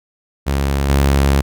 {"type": "tone with level steps", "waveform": "sawtooth", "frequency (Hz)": 69.3, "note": "C#2", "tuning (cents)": 0, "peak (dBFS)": [-11, -7], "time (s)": [0.46, 1.42], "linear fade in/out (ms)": 20, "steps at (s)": 0.89, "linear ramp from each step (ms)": 5, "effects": []}